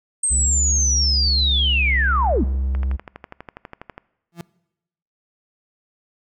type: linear sweep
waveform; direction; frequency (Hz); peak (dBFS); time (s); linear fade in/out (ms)
sine; down; 8460 to 174.61; -17; 0.23-2.44; 5
type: tone with pitch glide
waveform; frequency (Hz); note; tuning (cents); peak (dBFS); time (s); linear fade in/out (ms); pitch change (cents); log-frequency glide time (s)
triangle; 69.3 to 66.13; C#2 to C2; 0 to +19; -17; 0.3-2.97; 20; -81; 1.48-1.86
type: click train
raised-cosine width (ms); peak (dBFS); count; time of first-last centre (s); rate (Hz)
0.5; -19; 16; 2.75-3.98; 12.2
type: tone with exponential growth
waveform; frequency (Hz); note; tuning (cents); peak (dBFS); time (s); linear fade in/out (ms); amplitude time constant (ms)
35% pulse; 170.3; F3; -43; -25; 4.32-4.41; 2; 18
effects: noise-tail reverb RT60 0.9 s tail -22 dB re dry